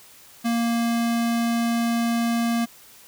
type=tone; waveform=square; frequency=233.1 Hz; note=A#3; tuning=in tune; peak=-21 dBFS; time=0.44-2.66 s; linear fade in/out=20 ms; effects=white hiss -49 dBFS RMS until 3.07 s